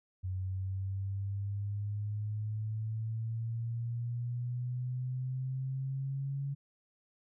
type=exponential sweep; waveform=sine; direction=up; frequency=92.5 to 140 Hz; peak=-33 dBFS; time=0.23-6.55 s; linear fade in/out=20 ms; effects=none